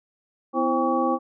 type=tone cluster; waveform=sine; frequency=252.1 / 330.4 / 528 / 800 / 1132 Hz; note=B3 / E4 / C5 / G5 / C#6; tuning=+36 / +4 / +16 / +35 / +36 cents; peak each=-26 dBFS; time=0.53-1.19 s; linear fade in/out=50 ms; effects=none